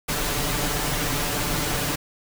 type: noise with comb filter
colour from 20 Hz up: pink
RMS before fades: -25 dBFS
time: 0.08-1.96 s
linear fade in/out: 10 ms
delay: 6.8 ms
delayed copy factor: +0.6
effects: none